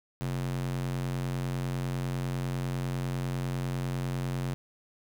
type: tone with high-pass filter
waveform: square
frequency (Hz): 45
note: F#1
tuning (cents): -47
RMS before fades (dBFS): -32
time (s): 0.21-4.54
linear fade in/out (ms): 0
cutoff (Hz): 120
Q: 2
effects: none